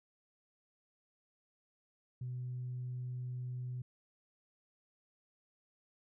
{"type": "tone", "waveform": "sine", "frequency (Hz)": 125.1, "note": "B2", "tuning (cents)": 23, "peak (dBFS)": -37, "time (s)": [2.21, 3.82], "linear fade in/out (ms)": 5, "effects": ["tanh soft clip ceiling -34 dBFS"]}